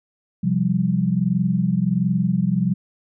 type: chord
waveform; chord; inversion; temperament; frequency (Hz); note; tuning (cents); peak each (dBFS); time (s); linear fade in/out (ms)
sine; C suspended fourth; none; equal with one note detuned; 130.06 / 174.61 / 196; C3 / F3 / G3; -10 / 0 / 0; -24 / -20 / -21; 0.43-2.74; 10
effects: none